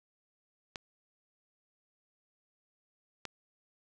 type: clicks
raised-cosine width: 0.2 ms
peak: -21 dBFS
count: 2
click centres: 0.758 / 3.253 s
effects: none